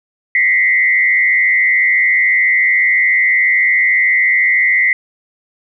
sine tone with frequency modulation, 2037 Hz, C7, 47 cents flat, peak -9 dBFS, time 0.35-4.93 s, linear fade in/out 2 ms, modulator 93.9 Hz, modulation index 1.1, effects none

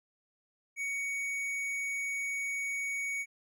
triangle tone with tanh clipping, 2238 Hz, C#7, 16 cents sharp, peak -34 dBFS, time 0.76-3.26 s, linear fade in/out 50 ms, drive 15 dB, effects none

